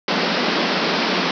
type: band-pass noise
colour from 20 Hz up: pink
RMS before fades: -20 dBFS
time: 0.08-1.31 s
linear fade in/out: 2 ms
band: 170 to 5400 Hz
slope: 96 dB/octave
effects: none